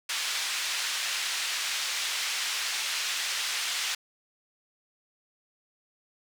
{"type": "band-pass noise", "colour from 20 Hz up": "pink", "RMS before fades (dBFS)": -31, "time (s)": [0.09, 3.95], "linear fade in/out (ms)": 5, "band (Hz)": [2100, 6800], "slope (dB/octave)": 12, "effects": []}